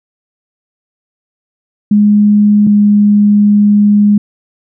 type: tone pair in turn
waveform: sine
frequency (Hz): 207.7 / 206.5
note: G#3 / G#3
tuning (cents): 0 / -10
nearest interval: unison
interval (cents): 10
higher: first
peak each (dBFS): -4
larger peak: neither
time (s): 1.91-2.67 / 2.67-4.18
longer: second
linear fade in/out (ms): 5
effects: none